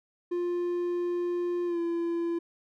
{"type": "tone with pitch glide", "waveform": "triangle", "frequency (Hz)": [351, 339.2], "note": ["F4", "E4"], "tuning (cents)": [9, 50], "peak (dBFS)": -25, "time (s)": [0.31, 2.39], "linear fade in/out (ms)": 10, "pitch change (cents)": -59, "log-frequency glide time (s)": [1.66, 1.79], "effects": []}